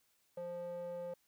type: tone with band-pass filter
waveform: square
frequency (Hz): 174.8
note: F3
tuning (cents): +2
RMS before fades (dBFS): -43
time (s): 0.37-1.14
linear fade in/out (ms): 5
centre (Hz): 580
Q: 7.9
effects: white hiss -75 dBFS RMS until 1.27 s